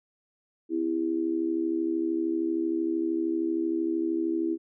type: tone with amplitude modulation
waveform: sine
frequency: 329.6 Hz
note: E4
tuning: in tune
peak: -21 dBFS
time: 0.69-4.58 s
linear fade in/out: 50 ms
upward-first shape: sine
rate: 73 Hz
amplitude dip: 80%
effects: none